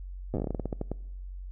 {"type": "slowing click train", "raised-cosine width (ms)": 2, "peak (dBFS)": -18, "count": 16, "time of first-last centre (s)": [0.34, 0.916], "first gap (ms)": 8, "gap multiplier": 1.2, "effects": ["noise-tail reverb RT60 0.9 s tail -23 dB re dry", "added 46 Hz sine -37 dBFS peak until 1.51 s"]}